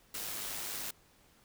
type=noise with amplitude modulation; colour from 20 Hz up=white; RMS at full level=-38 dBFS; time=0.14-0.91 s; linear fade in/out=5 ms; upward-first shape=sine; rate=104 Hz; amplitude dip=35%; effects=pink hiss -65 dBFS RMS until 1.44 s